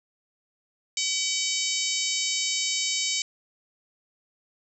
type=harmonic tone; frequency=760 Hz; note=F#5; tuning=46 cents sharp; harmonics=3 / 4 / 5 / 6 / 7 / 8 / 9 / 10; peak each=-33 / -33 / -33 / -33 / -33 / -33 / -33 / -33 dBFS; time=0.97-3.22 s; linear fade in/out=2 ms; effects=none